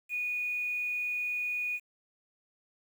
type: tone with quantisation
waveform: sine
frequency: 2464 Hz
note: D#7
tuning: 17 cents flat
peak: -30 dBFS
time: 0.09-1.8 s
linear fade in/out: 50 ms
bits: 9
effects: none